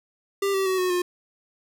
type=tone with pitch steps; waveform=square; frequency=396 / 385.8 / 375.9 / 366.3 / 356.9 Hz; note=G4 / G4 / F#4 / F#4 / F4; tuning=+18 / -28 / +27 / -17 / +38 cents; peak=-22 dBFS; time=0.42-1.02 s; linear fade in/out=5 ms; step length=120 ms; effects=none